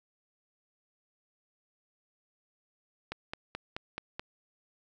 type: click train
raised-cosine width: 0.3 ms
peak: -20 dBFS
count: 6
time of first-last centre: 3.12-4.195 s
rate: 4.65 Hz
effects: none